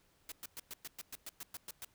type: noise bursts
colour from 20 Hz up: white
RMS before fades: -45 dBFS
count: 12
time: 0.29-1.848 s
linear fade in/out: 2 ms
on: 29 ms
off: 110 ms
effects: pink hiss -71 dBFS RMS until 1.94 s